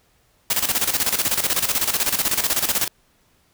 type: noise with tremolo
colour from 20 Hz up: white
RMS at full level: -19 dBFS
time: 0.5-2.88 s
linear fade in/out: 5 ms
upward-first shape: square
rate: 16 Hz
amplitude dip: 70%
effects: pink hiss -61 dBFS RMS until 3.53 s